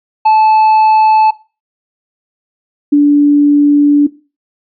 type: tone pair in turn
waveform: triangle / sine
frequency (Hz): 870 / 290.3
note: A5 / D4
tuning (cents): -20 / -20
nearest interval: octave + perfect fifth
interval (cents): 1900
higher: first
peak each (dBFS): -3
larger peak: neither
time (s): 0.25-1.31 / 2.92-4.07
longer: second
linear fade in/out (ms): 10
effects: noise-tail reverb RT60 0.3 s tail -17 dB re dry + resampled to 11025 Hz